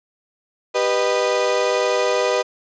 35% pulse chord, G augmented, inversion none, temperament equal with one note detuned, 392 / 493.9 / 614.4 Hz, G4 / B4 / D#5, 0 / 0 / -22 cents, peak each -22 / -18 / -20 dBFS, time 0.74-2.43 s, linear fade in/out 20 ms, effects resampled to 16000 Hz

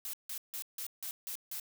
blue noise bursts, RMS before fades -40 dBFS, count 7, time 0.05-1.598 s, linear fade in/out 0 ms, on 84 ms, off 160 ms, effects none

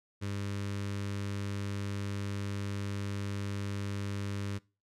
sawtooth tone with notch filter, 100 Hz, G2, 35 cents sharp, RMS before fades -36 dBFS, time 0.21-4.59 s, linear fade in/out 20 ms, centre 740 Hz, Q 1.3, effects noise-tail reverb RT60 0.3 s tail -22 dB re dry + low-pass 9000 Hz 12 dB/octave

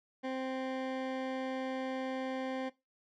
20% pulse tone, 261.6 Hz, C4, in tune, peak -30 dBFS, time 0.23-2.7 s, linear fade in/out 20 ms, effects noise-tail reverb RT60 0.2 s tail -17 dB re dry + low-pass 3000 Hz 12 dB/octave

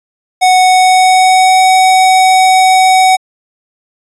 square tone with pitch glide, 740 to 751.2 Hz, F#5 to F#5, 0 to +26 cents, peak -5 dBFS, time 0.41-3.17 s, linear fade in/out 20 ms, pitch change +26 cents, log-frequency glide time 0.58-1.67 s, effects resampled to 24000 Hz

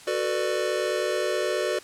square chord, B minor seventh, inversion second, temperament just, 370.4 / 444.5 / 493.9 / 592.7 Hz, F#4 / A4 / B4 / D5, +2 / +18 / 0 / +16 cents, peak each -30 / -32 / -31 / -29 dBFS, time 0.07-1.79 s, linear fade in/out 5 ms, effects white hiss -47 dBFS RMS until 1.83 s + low-pass 9000 Hz 12 dB/octave

